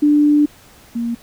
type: tone pair in turn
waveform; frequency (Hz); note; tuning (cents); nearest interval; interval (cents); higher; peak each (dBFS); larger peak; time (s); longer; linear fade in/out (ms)
sine; 295.2 / 234.3; D4 / A#3; +9 / +9; major third; 400; first; -9 / -18; first; 0.02-0.46 / 0.95-1.15; first; 10
effects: pink hiss -46 dBFS RMS until 1.22 s